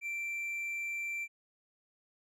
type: tone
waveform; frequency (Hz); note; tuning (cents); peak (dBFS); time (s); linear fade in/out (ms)
triangle; 2349; D7; 0; -33; 0.01-1.28; 50
effects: none